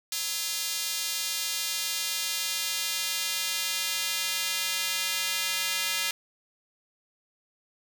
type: tone with high-pass filter sweep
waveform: square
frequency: 186.4 Hz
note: F#3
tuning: 13 cents sharp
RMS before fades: -30 dBFS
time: 0.12-6.11 s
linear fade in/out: 2 ms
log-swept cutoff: 4300 to 2600 Hz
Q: 0.99
effects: none